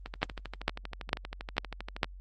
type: two click trains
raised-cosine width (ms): 0.3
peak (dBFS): -9 / -22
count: 5 / 26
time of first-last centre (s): 0.23-2.032 / 0.06-2.044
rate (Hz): 2.22 / 12.6
effects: added 46 Hz sine -44 dBFS peak until 2.2 s + Opus 24 kbps